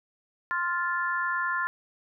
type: chord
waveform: sine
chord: F major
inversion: second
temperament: just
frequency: 1047.7 / 1396.9 / 1746.1 Hz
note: C6 / F6 / A6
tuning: +2 / 0 / -14 cents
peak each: -30 dBFS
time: 0.51-1.67 s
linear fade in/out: 0 ms
effects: none